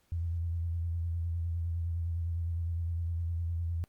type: tone with vibrato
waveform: sine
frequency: 84.3 Hz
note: E2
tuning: 39 cents sharp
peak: -30 dBFS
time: 0.12-3.84 s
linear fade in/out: 0 ms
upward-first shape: sine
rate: 9.8 Hz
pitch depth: 38 cents each way
effects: pink hiss -71 dBFS RMS until 3.88 s + Opus 48 kbps